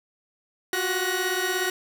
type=tone cluster; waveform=sawtooth; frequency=359.7 / 376.5 / 1474 / 1888 Hz; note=F#4 / F#4 / F#6 / A#6; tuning=-49 / +30 / -7 / +22 cents; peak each=-26 dBFS; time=0.73-1.7 s; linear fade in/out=2 ms; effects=none